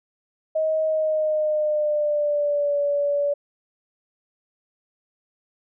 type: tone with pitch glide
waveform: sine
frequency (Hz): 630 to 574.4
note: D#5 to D5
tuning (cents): +21 to -39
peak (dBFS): -19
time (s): 0.55-3.34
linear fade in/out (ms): 10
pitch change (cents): -160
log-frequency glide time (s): 0.86-2.78
effects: none